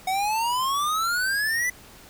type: exponential sweep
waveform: square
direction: up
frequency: 740 to 2012 Hz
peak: -23 dBFS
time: 0.07-1.7 s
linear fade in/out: 5 ms
effects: pink hiss -48 dBFS RMS until 2.09 s

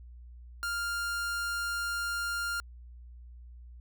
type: tone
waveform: 45% pulse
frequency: 1400 Hz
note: F6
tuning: 4 cents sharp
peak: -31 dBFS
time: 0.63-2.6 s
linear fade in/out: 0 ms
effects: added 60 Hz sine -46 dBFS peak until 3.8 s

